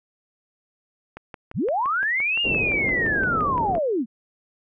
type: click train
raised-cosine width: 0.5 ms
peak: -21 dBFS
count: 16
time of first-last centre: 1.17-3.752 s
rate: 5.81 Hz
type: linear two-way sweep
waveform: sine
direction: up then down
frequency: 55.8 to 2855 to 198.4 Hz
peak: -20 dBFS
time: 1.54-4.06 s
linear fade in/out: 50 ms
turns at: 2.41 s
type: low-pass noise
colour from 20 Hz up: white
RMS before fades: -29 dBFS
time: 2.44-3.79 s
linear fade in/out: 10 ms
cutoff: 540 Hz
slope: 24 dB/octave
effects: none